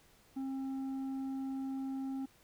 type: tone with tanh clipping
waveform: triangle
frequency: 267.7 Hz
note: C4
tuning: 40 cents sharp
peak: -37 dBFS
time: 0.36-2.26 s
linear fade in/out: 10 ms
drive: 10 dB
effects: pink hiss -65 dBFS RMS until 2.43 s